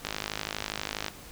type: click train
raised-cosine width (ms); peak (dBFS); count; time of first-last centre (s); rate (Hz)
0.2; -13; 55; 0.05-1.083; 52.3
effects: pink hiss -47 dBFS RMS until 1.31 s